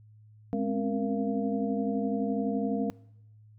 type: tone cluster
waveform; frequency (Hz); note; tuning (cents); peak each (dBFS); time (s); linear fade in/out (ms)
sine; 208.4 / 256.9 / 268.7 / 466.2 / 683; G#3 / C4 / C4 / A#4 / F5; +6 / -32 / +46 / 0 / -39; -30 / -36 / -32 / -34 / -37; 0.53-2.9; 0
effects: noise-tail reverb RT60 0.8 s tail -23 dB re dry + added 107 Hz sine -52 dBFS peak until 3.58 s